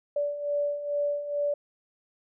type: beating tone pair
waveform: sine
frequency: 578 / 580.3 Hz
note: D5 / D5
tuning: -28 / -21 cents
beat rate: 2.3 Hz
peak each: -33 / -27 dBFS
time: 0.16-1.54 s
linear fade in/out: 5 ms
effects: none